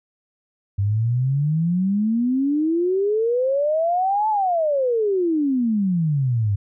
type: exponential two-way sweep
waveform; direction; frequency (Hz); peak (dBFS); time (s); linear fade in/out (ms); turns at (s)
sine; up then down; 97.1 to 880 to 97.1; -17; 0.78-6.56; 10; 4.29
effects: none